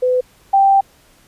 sine tone pair in turn, 504 / 784.4 Hz, B4 / G5, +35 / +1 cents, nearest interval minor sixth, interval 766 cents, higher second, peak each -12 / -8 dBFS, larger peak second, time 0.02-0.21 / 0.53-0.81 s, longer second, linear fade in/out 10 ms, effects pink hiss -51 dBFS RMS until 1.27 s + resampled to 32000 Hz

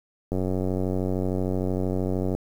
click train, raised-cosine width 2 ms, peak -14 dBFS, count 190, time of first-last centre 0.32-2.35 s, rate 93.1 Hz, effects 8-bit

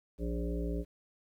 harmonic tone with a mistuned harmonic, 58.27 Hz, A#1, in tune, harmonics 1 / 3 / 5 / 7 / 9 / 10, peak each -34 / -39 / -40 / -41 / -45 / -48 dBFS, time 0.18-0.85 s, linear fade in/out 50 ms, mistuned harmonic 3, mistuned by -17 cents, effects 11-bit

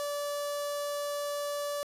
sawtooth tone with notch filter, 579 Hz, D5, 25 cents flat, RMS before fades -34 dBFS, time 0-1.83 s, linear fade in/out 0 ms, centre 2200 Hz, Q 1.3, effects resampled to 32000 Hz + 9-bit

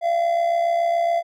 triangle tone with amplitude modulation, 682 Hz, F5, 41 cents flat, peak -13 dBFS, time 0.01-1.23 s, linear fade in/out 50 ms, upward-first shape sine, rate 67.1 Hz, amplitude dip 55%, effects none

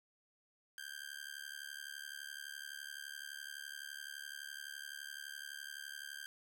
sawtooth tone with amplitude modulation, 1583 Hz, G6, 17 cents sharp, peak -38 dBFS, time 0.78-6.26 s, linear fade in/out 0 ms, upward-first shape sine, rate 71.8 Hz, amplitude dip 100%, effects none

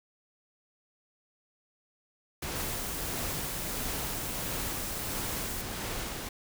pink noise with tremolo, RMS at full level -35 dBFS, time 2.42-6.29 s, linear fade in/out 5 ms, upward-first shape sine, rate 1.5 Hz, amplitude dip 30%
white band-stop noise, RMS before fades -39 dBFS, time 2.55-5.62 s, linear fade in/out 10 ms, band 370 to 5900 Hz, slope 12 dB/octave
effects none

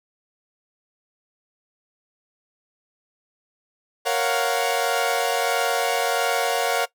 sawtooth chord, Gb major seventh, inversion first, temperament equal, 466.2 / 554.4 / 698.5 / 740 Hz, Bb4 / Db5 / F5 / Gb5, 0 / 0 / 0 / 0 cents, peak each -22 dBFS, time 4.05-6.86 s, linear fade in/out 20 ms, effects noise-tail reverb RT60 0.1 s tail -19 dB re dry

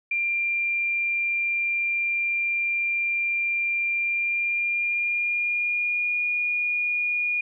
sine tone with pitch glide, 2382 to 2436 Hz, D7 to D#7, +24 to -37 cents, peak -22 dBFS, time 0.11-7.41 s, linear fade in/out 5 ms, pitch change +39 cents, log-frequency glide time 3.96-6.22 s, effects none

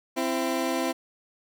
20% pulse tone pair together, 261.6 / 334.9 Hz, C4 / E4, 0 / +27 cents, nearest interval major third, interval 427 cents, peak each -23 dBFS, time 0.16-0.93 s, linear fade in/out 20 ms, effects none

